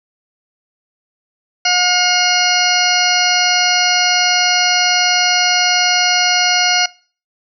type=harmonic tone with a mistuned harmonic; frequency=720 Hz; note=F#5; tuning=47 cents flat; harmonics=1 / 2 / 3 / 4 / 6 / 7 / 8; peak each=-19 / -19 / -19 / -19 / -19 / -19 / -19 dBFS; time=1.65-6.86 s; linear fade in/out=5 ms; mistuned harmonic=4; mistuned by=-25 cents; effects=noise-tail reverb RT60 0.4 s tail -23 dB re dry